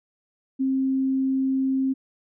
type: tone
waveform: sine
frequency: 265.7 Hz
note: C4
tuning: 27 cents sharp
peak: -20 dBFS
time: 0.59-1.94 s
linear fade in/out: 20 ms
effects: none